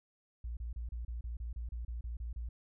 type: tone bursts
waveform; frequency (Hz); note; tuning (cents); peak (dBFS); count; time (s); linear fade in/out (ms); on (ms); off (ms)
sine; 58.5; A#1; +7; -37; 13; 0.44-2.49; 5; 130; 30
effects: none